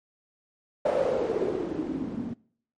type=noise with low-pass filter sweep; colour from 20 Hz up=blue; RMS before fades=-28 dBFS; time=0.85-2.34 s; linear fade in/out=10 ms; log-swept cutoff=600 to 220 Hz; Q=6.1; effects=noise-tail reverb RT60 0.6 s tail -24 dB re dry + MP3 48 kbps